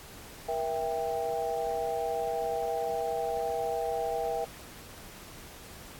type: chord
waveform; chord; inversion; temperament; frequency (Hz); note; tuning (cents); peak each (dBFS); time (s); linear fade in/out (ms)
sine; E diminished; second; just; 474.7 / 659.3 / 791.1; Bb4 / E5 / G5; +31 / 0 / +16; -33; 0.48-4.45; 10
effects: pink hiss -48 dBFS RMS until 5.99 s + AAC 64 kbps